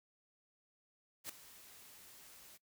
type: noise with ADSR envelope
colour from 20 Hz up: white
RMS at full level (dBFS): -42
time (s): 1.24-2.58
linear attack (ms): 53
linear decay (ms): 4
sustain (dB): -16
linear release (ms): 20
effects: noise-tail reverb RT60 0.1 s tail -20 dB re dry